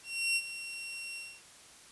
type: tone with ADSR envelope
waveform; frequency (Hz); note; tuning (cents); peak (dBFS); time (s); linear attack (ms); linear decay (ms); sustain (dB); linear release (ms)
sawtooth; 2735; F7; -37; -23; 0.03-1.42; 330; 52; -13; 260
effects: white hiss -55 dBFS RMS until 1.91 s + resampled to 24000 Hz